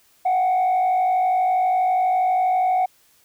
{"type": "tone with frequency modulation", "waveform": "sine", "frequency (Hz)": 740, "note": "F#5", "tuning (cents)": 0, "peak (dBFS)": -14, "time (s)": [0.25, 2.86], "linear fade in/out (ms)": 10, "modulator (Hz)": 52.3, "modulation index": 0.44, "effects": ["tanh soft clip ceiling -15 dBFS", "white hiss -58 dBFS RMS until 3.24 s"]}